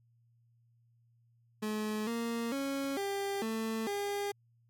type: tone with pitch steps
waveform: 30% pulse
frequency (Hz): 213.9 / 232.3 / 275.3 / 397.5 / 222.7 / 404.9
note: A3 / A#3 / C#4 / G4 / A3 / G#4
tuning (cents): -49 / -6 / -12 / +24 / +21 / -44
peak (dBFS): -30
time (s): 1.62-4.32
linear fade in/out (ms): 10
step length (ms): 450
effects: added 117 Hz sine -65 dBFS peak until 4.69 s + MP3 96 kbps